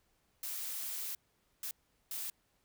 blue noise bursts at uneven times, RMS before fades -40 dBFS, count 3, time 0.43-1.15 / 1.63-1.71 / 2.11-2.3 s, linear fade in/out 2 ms, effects pink hiss -75 dBFS RMS until 2.64 s

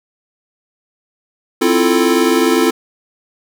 square chord, F major seventh, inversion second, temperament equal, 261.6 / 329.6 / 349.2 / 440 Hz, C4 / E4 / F4 / A4, 0 / 0 / 0 / 0 cents, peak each -17 dBFS, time 1.61-2.71 s, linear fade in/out 10 ms, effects none

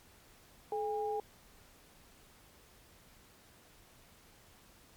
sine tone pair together, 429.6 / 811 Hz, A4 / G#5, -41 / -41 cents, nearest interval major seventh, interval 1100 cents, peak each -35 / -36 dBFS, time 0.72-1.2 s, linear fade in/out 2 ms, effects pink hiss -61 dBFS RMS until 4.96 s + MP3 96 kbps

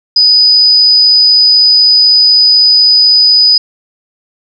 sine tone, 4978 Hz, D#8, in tune, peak -3 dBFS, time 0.16-3.58 s, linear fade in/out 5 ms, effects none

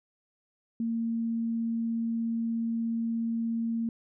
sine tone, 229.2 Hz, A#3, 29 cents flat, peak -27 dBFS, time 0.8-3.89 s, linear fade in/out 2 ms, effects none

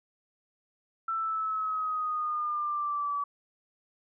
sine exponential sweep, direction down, 1337 to 1143 Hz, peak -28 dBFS, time 1.08-3.24 s, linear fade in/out 5 ms, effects none

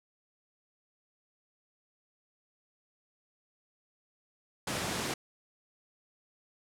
pink high-pass noise, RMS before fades -34 dBFS, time 4.67-5.14 s, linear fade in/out 5 ms, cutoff 120 Hz, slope 12 dB/octave, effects low-pass 10000 Hz 12 dB/octave

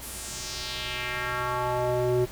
square tone with band-pass filter sweep, 123.9 Hz, B2, 6 cents sharp, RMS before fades -29 dBFS, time 0.01-2.26 s, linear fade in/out 20 ms, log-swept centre 12000 to 350 Hz, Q 2, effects added 60 Hz sine -45 dBFS peak until 2.31 s + pink hiss -44 dBFS RMS until 2.31 s

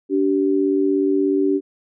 sine tone pair together, 288.6 / 385.3 Hz, D4 / G4, -30 / -30 cents, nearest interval perfect fourth, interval 500 cents, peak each -18 dBFS, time 0.09-1.61 s, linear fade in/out 50 ms, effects none

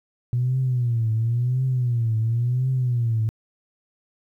sine tone with vibrato, 120.3 Hz, B2, 45 cents flat, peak -18 dBFS, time 0.33-3.29 s, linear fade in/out 0 ms, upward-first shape triangle, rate 0.95 Hz, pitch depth 160 cents each way, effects tanh soft clip ceiling -14 dBFS + 10-bit

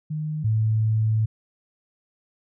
sine tone pair in turn, 153.7 / 109.69 Hz, D#3 / A2, -21 / -5 cents, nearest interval tritone, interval 584 cents, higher first, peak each -25 / -18 dBFS, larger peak second, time 0.1-0.44 / 0.44-1.26 s, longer second, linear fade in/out 10 ms, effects none

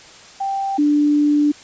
sine tone pair in turn, 784 / 294.3 Hz, G5 / D4, 0 / +4 cents, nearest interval octave + perfect fourth, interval 1696 cents, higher first, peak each -19 / -12 dBFS, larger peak second, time 0.4-0.78 / 0.78-1.52 s, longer second, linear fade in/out 10 ms, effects white hiss -42 dBFS RMS until 1.63 s + resampled to 16000 Hz

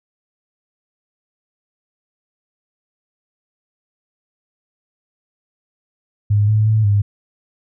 sine tone with pitch steps, 103.5 / 107.5 / 109.2 / 102 Hz, G#2 / A2 / A2 / G#2, -5 / -40 / -13 / -31 cents, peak -11 dBFS, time 6.3-7.02 s, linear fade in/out 10 ms, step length 180 ms, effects none

